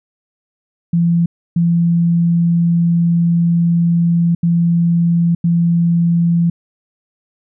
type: tone bursts at uneven times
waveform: sine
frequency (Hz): 169.9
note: F3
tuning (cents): -47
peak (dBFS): -10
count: 4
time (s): 0.93-1.26 / 1.56-4.35 / 4.43-5.35 / 5.44-6.5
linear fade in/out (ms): 5
effects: none